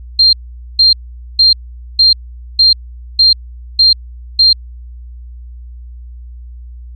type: tone bursts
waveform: sine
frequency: 4186 Hz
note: C8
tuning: in tune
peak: -4 dBFS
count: 8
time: 0.19-4.53 s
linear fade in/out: 5 ms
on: 140 ms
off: 460 ms
effects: added 60 Hz sine -28 dBFS peak until 6.95 s